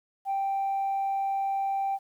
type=tone; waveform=sine; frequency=784 Hz; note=G5; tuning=in tune; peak=-24 dBFS; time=0.25-1.99 s; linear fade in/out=50 ms; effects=tanh soft clip ceiling -23 dBFS + 10-bit